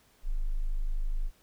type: tone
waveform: sine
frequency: 25.96 Hz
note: G#0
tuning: in tune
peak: -26 dBFS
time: 0.23-1.31 s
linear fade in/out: 50 ms
effects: pink hiss -64 dBFS RMS until 1.42 s